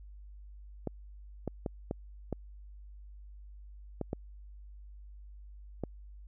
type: clicks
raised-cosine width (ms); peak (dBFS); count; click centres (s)
2; -20; 8; 0.873 / 1.477 / 1.662 / 1.911 / 2.327 / 4.013 / 4.131 / 5.837
effects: added 50 Hz sine -47 dBFS peak until 6.27 s